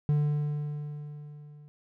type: tone with level ramp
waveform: triangle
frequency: 148 Hz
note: D3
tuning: 14 cents sharp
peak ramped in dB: -19 to -46 dBFS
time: 0.09-1.68 s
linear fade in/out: 0 ms
effects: none